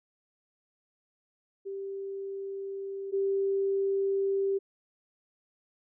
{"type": "tone pair in turn", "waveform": "sine", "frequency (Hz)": [392, 392], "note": ["G4", "G4"], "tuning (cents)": [0, 0], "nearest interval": "unison", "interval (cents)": 0, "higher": "neither", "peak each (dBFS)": [-34, -25], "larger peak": "second", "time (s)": [[1.65, 3.12], [3.12, 4.59]], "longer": "neither", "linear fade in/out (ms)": 20, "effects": []}